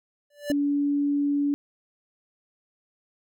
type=tone with exponential growth; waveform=square; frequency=583 Hz; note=D5; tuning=13 cents flat; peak=-25 dBFS; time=0.3-0.52 s; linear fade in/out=5 ms; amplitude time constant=46 ms
type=tone; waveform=sine; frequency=286.4 Hz; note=D4; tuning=43 cents flat; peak=-21 dBFS; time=0.5-1.54 s; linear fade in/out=0 ms
effects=none